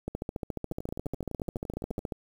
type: two click trains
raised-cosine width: 2 ms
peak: -19 / -24 dBFS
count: 30 / 16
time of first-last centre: 0.08-2.122 / 0.72-1.991 s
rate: 14.2 / 11.8 Hz
effects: 8-bit